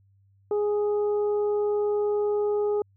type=harmonic tone; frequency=415.3 Hz; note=G#4; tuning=in tune; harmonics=1 / 2 / 3; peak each=-22 / -36 / -43 dBFS; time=0.51-2.82 s; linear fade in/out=2 ms; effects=added 98 Hz sine -58 dBFS peak until 2.96 s